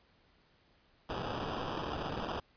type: noise with sample-and-hold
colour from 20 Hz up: white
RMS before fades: -38 dBFS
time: 1.09-2.4 s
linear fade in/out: 5 ms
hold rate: 2100 Hz
effects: pink hiss -68 dBFS RMS until 2.56 s + resampled to 11025 Hz